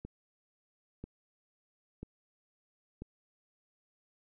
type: click train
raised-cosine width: 3 ms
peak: -29 dBFS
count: 4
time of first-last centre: 0.05-3.02 s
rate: 1.01 Hz
effects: none